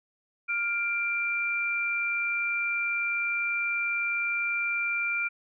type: tone pair together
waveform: sine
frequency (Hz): 1405 / 2364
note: F6 / D7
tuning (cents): +10 / +11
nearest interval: major sixth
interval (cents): 901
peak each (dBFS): -31 / -27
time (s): 0.48-5.29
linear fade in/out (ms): 20
effects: none